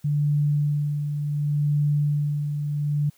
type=tone with tremolo; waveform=sine; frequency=146.83 Hz; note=D3; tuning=in tune; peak=-18 dBFS; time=0.04-3.1 s; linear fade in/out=10 ms; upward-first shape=sine; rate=0.69 Hz; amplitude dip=50%; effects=white hiss -60 dBFS RMS until 3.17 s